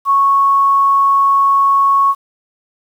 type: tone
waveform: sine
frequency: 1105 Hz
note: C#6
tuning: 6 cents flat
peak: -8 dBFS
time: 0.05-2.15 s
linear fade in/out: 50 ms
effects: 7-bit